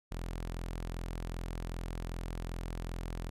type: tone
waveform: sawtooth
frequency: 42.58 Hz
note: F1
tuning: 43 cents flat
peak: -33 dBFS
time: 0.11-3.3 s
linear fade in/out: 10 ms
effects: resampled to 32000 Hz